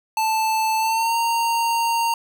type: tone with pitch glide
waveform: square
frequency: 880 to 924.8 Hz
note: A5 to A#5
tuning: 0 to -14 cents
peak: -19 dBFS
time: 0.17-2.14 s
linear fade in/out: 2 ms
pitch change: +86 cents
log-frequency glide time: 0.78-1.16 s
effects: none